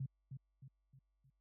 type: tone with echo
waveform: sine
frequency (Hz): 133.6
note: C3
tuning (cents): +36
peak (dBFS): -37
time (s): 0-0.06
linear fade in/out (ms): 5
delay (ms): 310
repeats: 4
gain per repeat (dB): -7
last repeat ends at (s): 1.3
effects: added 50 Hz sine -70 dBFS peak until 1.4 s + high-pass 80 Hz 12 dB/octave